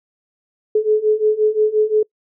sine beating tone pair, 425.4 / 431.1 Hz, G#4 / A4, +42 / -35 cents, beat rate 5.7 Hz, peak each -17 / -15 dBFS, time 0.75-2.03 s, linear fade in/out 5 ms, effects noise-tail reverb RT60 0.1 s tail -25 dB re dry

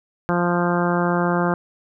harmonic tone, 174.8 Hz, F3, 2 cents sharp, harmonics 1 / 2 / 3 / 4 / 5 / 6 / 7 / 8 / 9, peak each -21 / -24 / -26 / -27 / -28 / -29 / -29 / -30 / -31 dBFS, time 0.29-1.54 s, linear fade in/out 0 ms, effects none

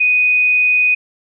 sine tone, 2489 Hz, D#7, in tune, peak -10 dBFS, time 0-0.95 s, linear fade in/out 10 ms, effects none

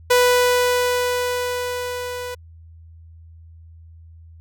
sawtooth tone with level ramp, 493.9 Hz, B4, in tune, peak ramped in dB -8 to -24 dBFS, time 0.1-2.35 s, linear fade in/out 10 ms, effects added 82 Hz sine -41 dBFS peak until 4.4 s

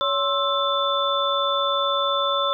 sine tone cluster, 562 / 1062 / 1322 / 3517 Hz, C#5 / C6 / E6 / A7, +24 / +25 / +5 / -1 cents, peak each -25 dBFS, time 0.01-2.53 s, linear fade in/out 0 ms, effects none

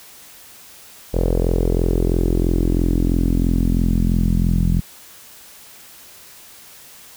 sawtooth tone with low-pass filter sweep, 43.02 Hz, F1, 25 cents flat, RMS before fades -17 dBFS, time 1.13-4.81 s, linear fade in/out 20 ms, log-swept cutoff 510 to 180 Hz, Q 3.3, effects white hiss -43 dBFS RMS until 7.16 s

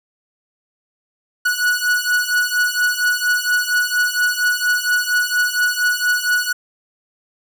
45% pulse beating tone pair, 1466 / 1470.3 Hz, F#6 / F#6, -16 / -11 cents, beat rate 4.3 Hz, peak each -19 / -18 dBFS, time 1.45-6.53 s, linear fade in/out 10 ms, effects none

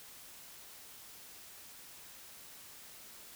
silence, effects white hiss -53 dBFS RMS until 3.35 s

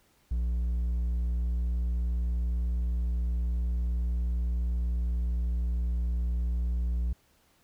sine tone with hard clipping, 59.8 Hz, A#1, 45 cents sharp, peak -27 dBFS, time 0.31-7.13 s, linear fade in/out 5 ms, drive 3 dB, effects pink hiss -66 dBFS RMS until 7.63 s

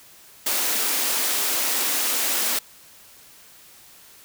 white high-pass noise, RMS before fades -23 dBFS, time 0.46-2.59 s, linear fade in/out 5 ms, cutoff 220 Hz, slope 96 dB/octave, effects white hiss -49 dBFS RMS until 4.24 s

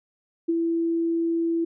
sine tone with ADSR envelope, 333.1 Hz, E4, 18 cents sharp, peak -18 dBFS, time 0.48-1.65 s, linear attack 14 ms, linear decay 25 ms, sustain -3 dB, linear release 10 ms, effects none

